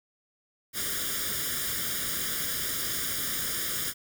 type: noise with comb filter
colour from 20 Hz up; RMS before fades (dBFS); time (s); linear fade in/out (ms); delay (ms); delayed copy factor
white; -31; 0.73-3.94; 50; 0.58; +0.85
effects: none